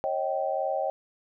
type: tone cluster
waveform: sine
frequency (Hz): 545 / 628 / 775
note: C#5 / D#5 / G5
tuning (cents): -29 / +16 / -20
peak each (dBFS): -30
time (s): 0.04-0.9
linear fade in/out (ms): 0
effects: none